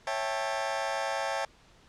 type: chord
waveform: sawtooth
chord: A dominant seventh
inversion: first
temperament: just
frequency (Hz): 550 / 660 / 792 / 880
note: C#5 / E5 / G5 / A5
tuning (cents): -14 / +2 / +18 / 0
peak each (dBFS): -31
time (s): 0.07-1.45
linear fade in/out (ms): 2
effects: pink hiss -59 dBFS RMS until 1.88 s + low-pass 6000 Hz 12 dB/octave